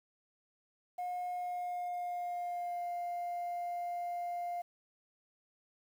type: tone with pitch glide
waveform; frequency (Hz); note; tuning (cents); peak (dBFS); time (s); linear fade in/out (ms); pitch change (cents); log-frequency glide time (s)
sine; 718 to 701.2; F5 to F5; +48 to +7; -33; 0.98-4.62; 10; -41; 1.25-2.91
effects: tanh soft clip ceiling -34 dBFS + 10-bit